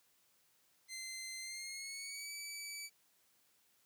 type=tone with pitch glide; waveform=15% pulse; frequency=2072 to 2299 Hz; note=C7 to D7; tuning=-17 to -37 cents; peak=-37 dBFS; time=0.88-2.9 s; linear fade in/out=50 ms; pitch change=+180 cents; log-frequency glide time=1.4-2.32 s; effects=white hiss -73 dBFS RMS until 3.85 s + high-pass 80 Hz 12 dB/octave